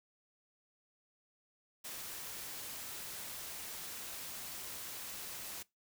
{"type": "noise", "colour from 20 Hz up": "white", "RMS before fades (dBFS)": -45, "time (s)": [1.84, 5.63], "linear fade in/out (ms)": 10, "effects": ["noise-tail reverb RT60 0.2 s tail -22 dB re dry"]}